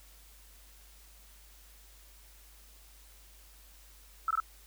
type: tone bursts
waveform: sine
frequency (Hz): 1313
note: E6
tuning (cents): -7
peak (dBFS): -26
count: 3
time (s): 4.28-4.401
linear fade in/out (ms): 2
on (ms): 27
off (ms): 20
effects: added 50 Hz sine -56 dBFS peak until 4.66 s + white hiss -59 dBFS RMS until 4.66 s